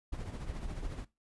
brown noise with tremolo, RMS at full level -37 dBFS, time 0.12-1.05 s, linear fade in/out 10 ms, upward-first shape triangle, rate 14 Hz, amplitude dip 60%, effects noise-tail reverb RT60 0.2 s tail -17 dB re dry + resampled to 24000 Hz

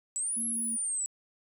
sine linear two-way sweep, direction up then down, 7710 to 11175 to 7710 Hz, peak -28 dBFS, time 0.16-1.06 s, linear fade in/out 0 ms, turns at 0.45 s
sine tone, 230.1 Hz, A#3, 22 cents flat, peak -35 dBFS, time 0.36-0.77 s, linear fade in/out 20 ms
effects tanh soft clip ceiling -26 dBFS + 11-bit

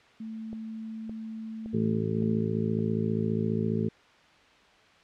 sine tone, 221.4 Hz, A3, 11 cents sharp, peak -35 dBFS, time 0.2-2.54 s, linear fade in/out 5 ms
click train, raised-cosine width 2 ms, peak -30 dBFS, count 5, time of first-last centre 0.53-2.79 s, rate 1.77 Hz
harmonic tone, 54.8 Hz, A1, 6 cents flat, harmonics 2 / 3 / 4 / 5 / 6 / 7 / 8, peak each -32 / -32 / -29 / -42 / -42 / -34 / -35 dBFS, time 1.73-3.89 s, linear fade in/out 10 ms
effects white hiss -57 dBFS RMS until 5.03 s + low-pass 3000 Hz 12 dB/octave

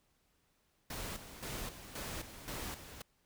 pink noise with tremolo, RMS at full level -42 dBFS, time 0.9-3.02 s, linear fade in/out 5 ms, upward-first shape square, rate 1.9 Hz, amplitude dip 65%, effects pink hiss -75 dBFS RMS until 3.25 s

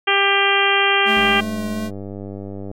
harmonic tone, 396.8 Hz, G4, 21 cents sharp, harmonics 1 / 2 / 3 / 4 / 5 / 6 / 7 / 8, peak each -22 / -22 / -22 / -22 / -22 / -22 / -22 / -22 dBFS, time 0.07-1.41 s, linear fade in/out 10 ms
square tone with vibrato, 215.3 Hz, A3, 37 cents flat, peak -24 dBFS, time 1.05-1.91 s, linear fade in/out 50 ms, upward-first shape sine, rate 2.8 Hz, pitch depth 13 cents each way
click train, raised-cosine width 2 ms, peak -19 dBFS, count 154, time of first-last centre 1.17-2.714 s, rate 99.1 Hz
effects none

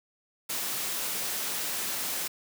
white noise, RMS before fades -32 dBFS, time 0.49-2.28 s, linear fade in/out 10 ms, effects high-pass 150 Hz 12 dB/octave

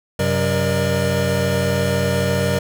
square tone cluster, 93.1 / 132.7 / 186.8 / 473.5 / 600 Hz, F#2 / C3 / F#3 / A#4 / D5, +11 / +25 / +17 / +27 / +37 cents, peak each -24 dBFS, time 0.19-2.59 s, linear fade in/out 5 ms, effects none

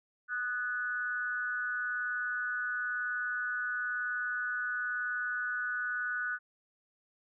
sine tone with amplitude modulation, 1480 Hz, F#6, in tune, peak -28 dBFS, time 0.28-6.39 s, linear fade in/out 50 ms, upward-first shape sine, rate 241 Hz, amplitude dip 75%, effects none

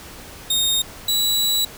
sawtooth tone pair in turn, 3700 / 3920 Hz, A#7 / B7, -14 / -14 cents, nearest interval minor second, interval 100 cents, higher second, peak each -14 dBFS, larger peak neither, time 0.5-0.82 / 1.08-1.65 s, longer second, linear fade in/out 5 ms, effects pink hiss -39 dBFS RMS until 1.77 s

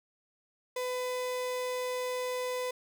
35% pulse tone, 502 Hz, B4, 28 cents sharp, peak -30 dBFS, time 0.76-2.71 s, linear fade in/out 5 ms, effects none

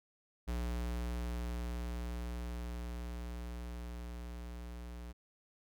square tone with level ramp, 59.6 Hz, A#1, 39 cents sharp, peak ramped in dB -35 to -45 dBFS, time 0.47-5.13 s, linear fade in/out 20 ms, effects none

